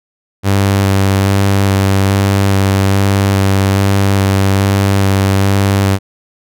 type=tone with vibrato; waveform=sawtooth; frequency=98 Hz; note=G2; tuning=in tune; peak=-5 dBFS; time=0.43-5.99 s; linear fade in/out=50 ms; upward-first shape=square; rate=1.2 Hz; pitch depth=11 cents each way; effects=none